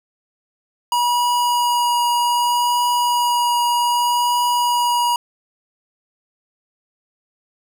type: tone with vibrato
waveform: square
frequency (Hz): 964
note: B5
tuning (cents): -42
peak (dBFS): -16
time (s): 0.92-5.16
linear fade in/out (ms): 2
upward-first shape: triangle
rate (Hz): 0.64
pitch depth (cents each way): 10
effects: none